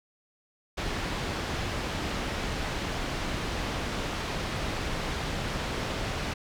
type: low-pass noise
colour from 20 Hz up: pink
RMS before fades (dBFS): -32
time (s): 0.77-6.34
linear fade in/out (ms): 10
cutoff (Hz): 4500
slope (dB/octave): 12
effects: none